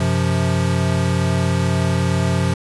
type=tone cluster; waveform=square; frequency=93.1 / 129.9 / 174.3 Hz; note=F#2 / C3 / F3; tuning=+11 / -12 / -3 cents; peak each=-21 dBFS; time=0-2.54 s; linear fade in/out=5 ms; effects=resampled to 24000 Hz